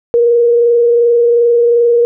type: tone with frequency modulation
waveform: sine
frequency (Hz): 473.1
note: A#4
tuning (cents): +26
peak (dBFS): -6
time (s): 0.14-2.05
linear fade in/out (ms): 0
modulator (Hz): 22.7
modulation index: 0.29
effects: none